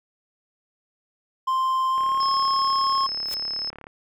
triangle tone with pitch glide, 1046.5 to 1080.9 Hz, C6 to C#6, 0 to -44 cents, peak -18 dBFS, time 1.47-3.07 s, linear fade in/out 10 ms, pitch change +56 cents, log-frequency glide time 1.9-2.28 s
click train, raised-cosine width 0.5 ms, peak -25 dBFS, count 69, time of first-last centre 1.98-3.869 s, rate 36 Hz
sine tone, 5200 Hz, E8, 24 cents flat, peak -26 dBFS, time 2.2-3.7 s, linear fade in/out 5 ms
white noise with exponential growth, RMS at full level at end -31 dBFS, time 3.22-3.34 s, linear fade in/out 0 ms, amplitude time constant 24 ms
effects none

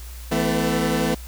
20% pulse chord, E suspended fourth, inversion none, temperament equal with one note detuned, 164.81 / 220 / 252.7 Hz, E3 / A3 / B3, 0 / 0 / +40 cents, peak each -19 dBFS, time 0.31-1.15 s, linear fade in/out 10 ms, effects added 60 Hz sine -34 dBFS peak until 1.27 s + white hiss -44 dBFS RMS until 1.27 s

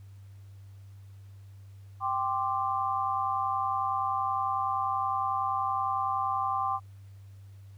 sine chord, G suspended fourth, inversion none, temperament just, 784 / 1045.3 / 1176 Hz, G5 / C6 / D6, 0 / -2 / +2 cents, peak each -31 / -31 / -31 dBFS, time 2-6.8 s, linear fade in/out 50 ms, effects added 98 Hz sine -46 dBFS peak until 7.77 s + pink hiss -67 dBFS RMS until 7.77 s

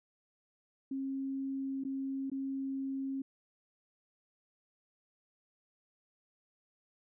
sine tone with dropouts, 269.9 Hz, C#4, 46 cents flat, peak -34 dBFS, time 0.91-3.22 s, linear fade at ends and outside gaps 5 ms, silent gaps 1.838-1.849 / 2.3-2.316 s, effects none

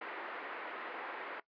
white band-pass noise, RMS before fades -44 dBFS, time 0.01-1.4 s, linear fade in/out 5 ms, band 330 to 2000 Hz, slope 24 dB/octave, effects noise-tail reverb RT60 0.1 s tail -18 dB re dry + resampled to 11025 Hz

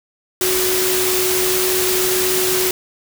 sine tone in noise, 370 Hz, F#4, in tune, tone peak -19 dBFS, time 0.41-2.71 s, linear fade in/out 2 ms, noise white, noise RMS -19 dBFS, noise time 0.41-2.71 s, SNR -3 dB, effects none

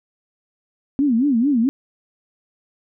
sine tone with vibrato, 256.9 Hz, C4, 32 cents flat, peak -14 dBFS, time 0.99-1.69 s, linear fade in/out 0 ms, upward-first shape sine, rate 4.5 Hz, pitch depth 240 cents each way, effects none

